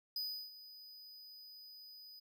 square tone with ADSR envelope, 4978 Hz, D#8, in tune, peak -37 dBFS, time 0.16-2.2 s, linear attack 3 ms, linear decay 340 ms, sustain -16 dB, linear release 12 ms, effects none

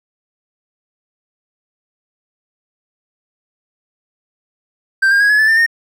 triangle tone with pitch steps, 1568 / 1610.2 / 1653.6 / 1698.1 / 1743.8 / 1790.8 / 1839 Hz, G6 / G6 / G#6 / G#6 / A6 / A6 / A#6, 0 / +46 / -8 / +38 / -16 / +30 / -24 cents, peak -7 dBFS, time 5.02-5.664 s, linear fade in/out 10 ms, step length 92 ms, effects none

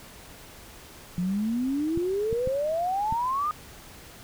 sine exponential sweep, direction up, 173.3 to 1244.5 Hz, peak -24 dBFS, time 1.18-3.51 s, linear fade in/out 0 ms
clicks, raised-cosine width 5 ms, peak -20 dBFS, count 4, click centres 1.975 / 2.328 / 2.474 / 3.125 s
effects pink hiss -47 dBFS RMS until 4.23 s

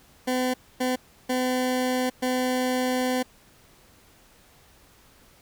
20% pulse tone bursts at uneven times, 253.9 Hz, B3, 48 cents sharp, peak -18 dBFS, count 4, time 0.27-0.54 / 0.8-0.96 / 1.29-2.1 / 2.22-3.23 s, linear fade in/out 10 ms, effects pink hiss -56 dBFS RMS until 5.41 s

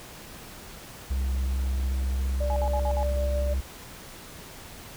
triangle tone with pitch glide, 65.5 to 66.34 Hz, C2 to C2, +2 to +25 cents, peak -22 dBFS, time 1.1-3.61 s, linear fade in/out 10 ms, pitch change +23 cents, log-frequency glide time 2.44-2.99 s
sine tone with tremolo, 587 Hz, D5, 1 cent flat, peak -28 dBFS, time 2.4-3.54 s, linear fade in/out 10 ms, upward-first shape sine, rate 6.4 Hz, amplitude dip 30%
sine tone bursts, 841 Hz, G#5, 22 cents sharp, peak -29 dBFS, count 5, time 2.5-3.03 s, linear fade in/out 0 ms, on 62 ms, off 55 ms
effects pink hiss -44 dBFS RMS until 4.96 s

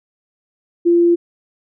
sine tone, 343.8 Hz, F4, 27 cents flat, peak -9 dBFS, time 0.85-1.16 s, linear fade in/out 20 ms, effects none

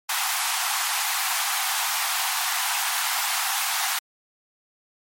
pink high-pass noise, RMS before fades -25 dBFS, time 0.09-3.99 s, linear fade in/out 5 ms, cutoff 720 Hz, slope 96 dB/octave, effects MP3 64 kbps

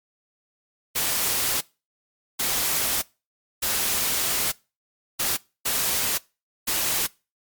white noise bursts at uneven times, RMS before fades -24 dBFS, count 6, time 0.95-1.61 / 2.39-3.02 / 3.62-4.52 / 5.19-5.37 / 5.65-6.18 / 6.67-7.07 s, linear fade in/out 10 ms, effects noise-tail reverb RT60 0.3 s tail -23 dB re dry + MP3 96 kbps

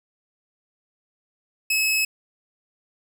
sawtooth tone, 2580 Hz, E7, 38 cents flat, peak -16 dBFS, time 1.7-2.05 s, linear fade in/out 5 ms, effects none

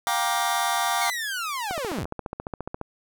sawtooth chord, G minor seventh, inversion third, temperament just, 705.6 / 784 / 940.8 / 1176 Hz, F5 / G5 / Bb5 / D6, +18 / 0 / +16 / +2 cents, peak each -24 dBFS, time 0.07-1.1 s, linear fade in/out 0 ms
sawtooth linear sweep, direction down, 2217 to 50 Hz, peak -24 dBFS, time 1.01-2.05 s, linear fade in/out 10 ms
click train, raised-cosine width 1 ms, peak -17 dBFS, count 17, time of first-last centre 1.71-2.813 s, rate 14.5 Hz
effects none

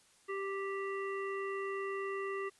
harmonic tone, 392 Hz, G4, in tune, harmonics 1 / 3 / 5 / 7, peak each -37 / -42 / -44 / -51 dBFS, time 0.28-2.5 s, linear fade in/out 20 ms, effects white hiss -66 dBFS RMS until 2.59 s + resampled to 24000 Hz

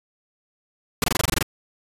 pink noise bursts, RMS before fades -20 dBFS, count 10, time 1.02-1.427 s, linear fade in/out 2 ms, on 20 ms, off 23 ms, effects resampled to 32000 Hz

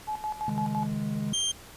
sine tone with tremolo, 856 Hz, A5, 48 cents flat, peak -28 dBFS, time 0.07-0.87 s, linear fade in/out 20 ms, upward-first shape square, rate 5.9 Hz, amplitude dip 75%
triangle chord, C# suspended second, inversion none, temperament equal with one note detuned, 135.5 / 155.56 / 207.7 Hz, C#3 / D#3 / G#3, -39 / 0 / 0 cents, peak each -33 / -32 / -28 dBFS, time 0.48-1.33 s, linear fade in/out 2 ms
25% pulse tone, 3169 Hz, G7, 18 cents sharp, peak -22 dBFS, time 1.33-1.52 s, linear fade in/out 10 ms
effects pink hiss -48 dBFS RMS until 1.76 s + resampled to 32000 Hz

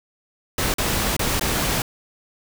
pink noise with dropouts, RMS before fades -22 dBFS, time 0.58-1.82 s, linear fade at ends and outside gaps 2 ms, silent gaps 0.74-0.783 / 1.166-1.193 / 1.396-1.41 s, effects none

